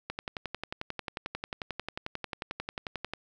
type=click train; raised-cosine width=0.3 ms; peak=-18 dBFS; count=35; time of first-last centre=0.1-3.136 s; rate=11.2 Hz; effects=none